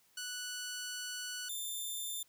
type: tone pair in turn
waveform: 10% pulse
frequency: 1480 / 3569 Hz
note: F#6 / A7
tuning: 0 / +24 cents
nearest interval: octave + minor third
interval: 1524 cents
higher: second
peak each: -31 / -30 dBFS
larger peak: second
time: 0.17-1.49 / 1.49-2.23 s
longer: first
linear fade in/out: 5 ms
effects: white hiss -69 dBFS RMS until 2.28 s